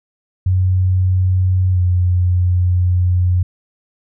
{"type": "tone with pitch glide", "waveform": "sine", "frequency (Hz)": [92.5, 89.97], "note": ["F#2", "F#2"], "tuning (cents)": [0, -48], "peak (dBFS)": -11, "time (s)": [0.46, 3.43], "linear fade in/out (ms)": 5, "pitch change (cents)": -48, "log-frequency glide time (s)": [1.72, 1.79], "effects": []}